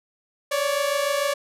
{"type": "tone pair together", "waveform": "sawtooth", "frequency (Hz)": [554.4, 581.1], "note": ["C#5", "D5"], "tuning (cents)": [0, -18], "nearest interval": "minor second", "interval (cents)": 82, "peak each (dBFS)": [-21, -20], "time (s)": [0.51, 1.34], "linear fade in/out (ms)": 10, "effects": ["resampled to 32000 Hz"]}